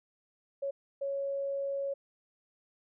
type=tone bursts at uneven times; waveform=sine; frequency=554.4 Hz; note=C#5; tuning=in tune; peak=-31 dBFS; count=2; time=0.62-0.71 / 1.01-1.94 s; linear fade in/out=10 ms; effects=none